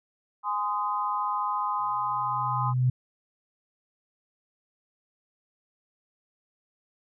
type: chord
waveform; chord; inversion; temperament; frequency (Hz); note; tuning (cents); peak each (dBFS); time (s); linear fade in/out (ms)
sine; Ab major; none; equal with one note detuned; 830.6 / 1030.3 / 1244.5; Ab5 / C6 / Eb6; 0 / -27 / 0; -32 / -28 / -31; 0.43-2.74; 50
type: tone with exponential growth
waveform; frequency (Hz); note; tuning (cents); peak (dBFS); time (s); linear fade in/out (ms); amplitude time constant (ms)
sine; 126.6; B2; +43; -18; 1.79-2.9; 5; 240
effects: none